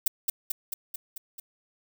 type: noise with echo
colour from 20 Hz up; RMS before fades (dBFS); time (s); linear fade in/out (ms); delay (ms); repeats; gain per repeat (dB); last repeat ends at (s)
violet; -22; 0.06-0.08; 5; 220; 6; -3; 1.4
effects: none